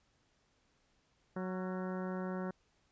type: harmonic tone with a mistuned harmonic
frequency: 185 Hz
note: F#3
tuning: in tune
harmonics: 1 / 2 / 3 / 4 / 5 / 6 / 7 / 8 / 9 / 10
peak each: -38 / -43 / -45 / -51 / -51 / -52 / -52 / -53 / -58 / -59 dBFS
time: 1.36-2.51 s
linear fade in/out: 5 ms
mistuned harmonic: 7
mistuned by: +72 cents
effects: pink hiss -74 dBFS RMS until 2.91 s + resampled to 16000 Hz